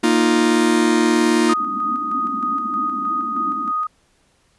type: chord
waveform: 45% pulse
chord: Bb suspended fourth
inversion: none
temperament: just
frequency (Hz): 233.1 / 310.8 / 349.6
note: Bb3 / Eb4 / F4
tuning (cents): 0 / -2 / +2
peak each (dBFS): -18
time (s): 0.03-1.54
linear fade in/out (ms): 10
type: tone with tremolo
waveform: sine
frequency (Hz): 1244.5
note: D#6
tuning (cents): 0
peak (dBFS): -18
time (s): 1.49-3.87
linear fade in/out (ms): 5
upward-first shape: square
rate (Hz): 3.2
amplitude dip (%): 30
type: band-pass noise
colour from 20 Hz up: white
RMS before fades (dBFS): -31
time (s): 1.57-3.72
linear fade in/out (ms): 20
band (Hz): 200 to 320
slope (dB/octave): 96
effects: pink hiss -60 dBFS RMS until 4.58 s + resampled to 24000 Hz